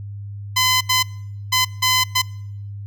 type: tone bursts at uneven times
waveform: 10% pulse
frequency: 1019 Hz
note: C6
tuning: 46 cents flat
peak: -6 dBFS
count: 5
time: 0.56-0.81 / 0.89-1.03 / 1.52-1.65 / 1.82-2.04 / 2.15-2.22 s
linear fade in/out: 10 ms
effects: noise-tail reverb RT60 0.8 s tail -25 dB re dry + added 101 Hz sine -29 dBFS peak until 2.86 s